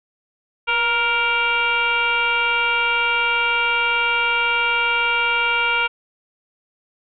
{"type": "tone with frequency modulation", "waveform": "sine", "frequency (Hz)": 1864.7, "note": "A#6", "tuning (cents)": 0, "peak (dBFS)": -16, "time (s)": [0.67, 5.88], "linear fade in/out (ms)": 20, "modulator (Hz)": 461, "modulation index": 2.3, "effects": []}